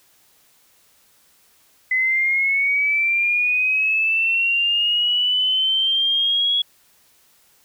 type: linear sweep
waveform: sine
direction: up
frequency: 2022 to 3354 Hz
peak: -16 dBFS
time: 1.91-6.62 s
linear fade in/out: 5 ms
effects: white hiss -57 dBFS RMS until 7.64 s